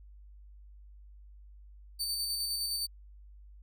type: tone with tremolo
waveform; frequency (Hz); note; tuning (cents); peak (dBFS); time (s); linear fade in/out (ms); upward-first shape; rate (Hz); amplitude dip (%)
sawtooth; 4570; D8; -48; -28; 1.99-2.87; 20; square; 9.7; 25
effects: added 50 Hz sine -50 dBFS peak until 3.62 s